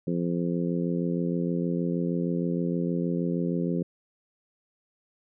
harmonic tone, 86.4 Hz, F2, 18 cents flat, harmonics 2 / 3 / 4 / 5 / 6, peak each -27 / -31 / -33 / -35 / -37 dBFS, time 0.07-3.83 s, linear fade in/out 5 ms, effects none

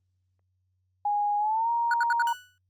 sine tone with pitch glide, 825 to 936.8 Hz, G#5 to A#5, -12 to +8 cents, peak -23 dBFS, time 1.05-2.33 s, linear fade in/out 5 ms, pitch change +220 cents, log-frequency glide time 1.38-1.7 s
triangle tone bursts, 1461 Hz, F#6, 22 cents flat, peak -21 dBFS, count 4, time 1.91-2.223 s, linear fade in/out 2 ms, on 28 ms, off 67 ms
30% pulse tone with exponential decay, 1480 Hz, F#6, in tune, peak -28 dBFS, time 2.27-2.58 s, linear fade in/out 1 ms, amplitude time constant 67 ms
effects added 92 Hz sine -70 dBFS peak until 2.69 s + Opus 24 kbps

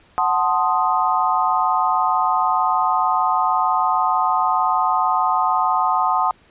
sine chord, F# diminished seventh, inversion none, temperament equal, 740 / 880 / 1046.5 / 1244.5 Hz, F#5 / A5 / C6 / Eb6, 0 / 0 / 0 / 0 cents, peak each -21 dBFS, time 0.18-6.31 s, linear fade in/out 0 ms, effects pink hiss -53 dBFS RMS until 6.5 s + resampled to 8000 Hz

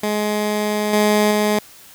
15% pulse tone with level steps, 210.3 Hz, G#3, 22 cents sharp, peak -12 / -7 / -9 dBFS, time 0.03-1.59 s, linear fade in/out 5 ms, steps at 0.93 / 1.31 s, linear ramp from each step 2 ms, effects white hiss -44 dBFS RMS until 1.94 s

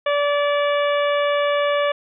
harmonic tone, 578 Hz, D5, 28 cents flat, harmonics 1 / 2 / 3 / 4 / 5 / 6, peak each -18 / -24 / -28 / -30 / -32 / -34 dBFS, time 0.06-1.92 s, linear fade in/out 5 ms, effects none

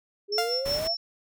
sine exponential sweep, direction up, 398.6 to 698.5 Hz, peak -28 dBFS, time 0.28-0.95 s, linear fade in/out 50 ms
sine tone with tremolo, 5400 Hz, E8, 41 cents sharp, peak -25 dBFS, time 0.32-0.97 s, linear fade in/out 5 ms, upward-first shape sine, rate 5.5 Hz, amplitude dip 85%
sawtooth tone with exponential decay, 698.5 Hz, F5, in tune, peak -19 dBFS, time 0.38-0.77 s, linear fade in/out 2 ms, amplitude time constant 83 ms
pink noise, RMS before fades -36 dBFS, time 0.65-0.88 s, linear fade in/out 10 ms
effects none

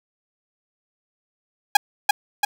sawtooth tone with echo, 821 Hz, G#5, 20 cents flat, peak -4 dBFS, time 1.75-1.77 s, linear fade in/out 5 ms, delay 340 ms, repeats 2, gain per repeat -4 dB, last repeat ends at 2.45 s, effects none

